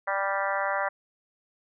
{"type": "harmonic tone with a mistuned harmonic", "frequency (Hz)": 196.2, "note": "G3", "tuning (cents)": 2, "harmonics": [3, 4, 5, 6, 7, 8, 9, 10], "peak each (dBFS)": [-31, -32, -33, -34, -34, -35, -36, -36], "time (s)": [0.07, 0.89], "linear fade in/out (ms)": 10, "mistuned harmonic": 7, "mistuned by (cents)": 19, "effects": []}